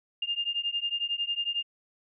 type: beating tone pair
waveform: sine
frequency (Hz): 2807 / 2818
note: F7 / F7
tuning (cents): +8 / +15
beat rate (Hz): 11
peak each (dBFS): -31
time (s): 0.22-1.63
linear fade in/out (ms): 5
effects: none